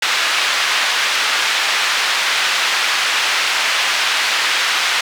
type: band-pass noise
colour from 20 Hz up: pink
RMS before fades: -17 dBFS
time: 0.02-5.01 s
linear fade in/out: 5 ms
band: 1500 to 4200 Hz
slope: 12 dB/octave
effects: none